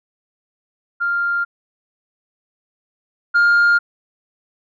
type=tone pair in turn; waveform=sine; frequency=1396.9 / 1408.2 Hz; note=F6 / F6; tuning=0 / +14 cents; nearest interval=unison; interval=14 cents; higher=second; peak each=-16 / -8 dBFS; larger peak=second; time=1-1.45 / 3.34-3.79 s; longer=neither; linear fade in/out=20 ms; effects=tanh soft clip ceiling -9 dBFS